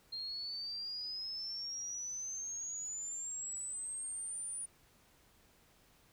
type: exponential sweep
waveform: sine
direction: up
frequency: 4186 to 9560 Hz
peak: -39 dBFS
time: 0.12-4.66 s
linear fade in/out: 10 ms
effects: pink hiss -67 dBFS RMS until 6.12 s